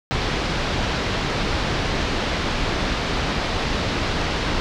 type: low-pass noise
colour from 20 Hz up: pink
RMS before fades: -23 dBFS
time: 0.11-4.6 s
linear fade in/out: 0 ms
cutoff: 4900 Hz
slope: 24 dB/octave
effects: none